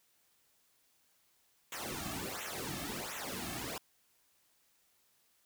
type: noise with flanger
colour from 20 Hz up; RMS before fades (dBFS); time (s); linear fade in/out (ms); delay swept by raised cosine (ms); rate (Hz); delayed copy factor
pink; -41; 1.72-3.78; 2; 0.2 to 2.1; 1.4; -1
effects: white hiss -72 dBFS RMS until 5.45 s